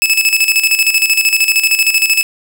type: tone with tremolo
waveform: sawtooth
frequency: 2605 Hz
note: E7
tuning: 21 cents flat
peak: -4 dBFS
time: 0.02-2.23 s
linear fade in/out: 0 ms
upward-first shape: square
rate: 13 Hz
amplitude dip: 65%
effects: none